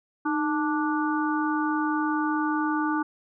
harmonic tone with a mistuned harmonic, 293.7 Hz, D4, in tune, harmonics 1 / 3 / 4 / 5, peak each -25 / -30 / -31 / -32 dBFS, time 0.25-3.03 s, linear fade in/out 10 ms, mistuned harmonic 1, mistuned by +79 cents, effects none

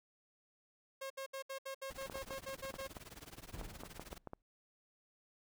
sawtooth tone bursts, 539 Hz, C#5, 49 cents flat, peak -38 dBFS, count 12, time 1.01-2.874 s, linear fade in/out 10 ms, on 93 ms, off 68 ms
pink noise with tremolo, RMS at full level -49 dBFS, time 1.9-4.18 s, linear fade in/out 2 ms, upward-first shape triangle, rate 19 Hz, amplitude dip 100%
clicks, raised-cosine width 1 ms, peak -31 dBFS, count 11, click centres 2.098 / 2.156 / 2.307 / 2.741 / 2.968 / 3.613 / 3.835 / 3.996 / 4.129 / 4.273 / 4.334 s
brown noise with exponential decay, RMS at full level -43 dBFS, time 3.54-4.42 s, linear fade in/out 1 ms, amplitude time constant 190 ms
effects none

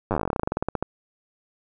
slowing click train, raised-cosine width 1 ms, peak -10 dBFS, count 24, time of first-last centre 0.11-0.826 s, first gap 9 ms, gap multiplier 1.1, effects none

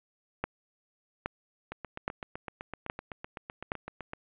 two click trains, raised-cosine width 0.5 ms, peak -23 / -15 dBFS, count 20 / 5, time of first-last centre 1.72-4.134 / 0.44-3.719 s, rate 7.87 / 1.22 Hz, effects resampled to 8000 Hz + 7-bit

